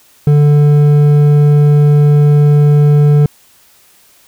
triangle tone with hard clipping, 146.83 Hz, D3, in tune, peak -6 dBFS, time 0.27-3.26 s, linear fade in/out 2 ms, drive 10 dB, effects white hiss -47 dBFS RMS until 4.27 s

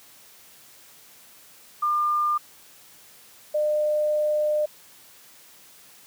sine tone pair in turn, 1200 / 603.1 Hz, D6 / D5, +37 / +46 cents, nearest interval octave, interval 1191 cents, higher first, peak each -20 dBFS, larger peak neither, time 1.82-2.38 / 3.54-4.66 s, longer second, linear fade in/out 10 ms, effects white hiss -51 dBFS RMS until 6.06 s + high-pass 80 Hz 12 dB/octave

